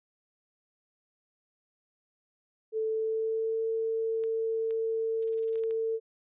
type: tone with pitch glide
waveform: sine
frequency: 440 to 448.7 Hz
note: A4 to A4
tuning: 0 to +34 cents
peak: -27 dBFS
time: 2.72-6 s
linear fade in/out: 50 ms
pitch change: +34 cents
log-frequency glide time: 2.87-3.65 s
type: clicks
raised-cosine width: 0.2 ms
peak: -33 dBFS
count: 5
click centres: 4.238 / 4.708 / 5.557 / 5.637 / 5.709 s
type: noise bursts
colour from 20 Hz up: violet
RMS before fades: -43 dBFS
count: 8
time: 5.22-5.598 s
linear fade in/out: 2 ms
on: 21 ms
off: 30 ms
effects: resampled to 8000 Hz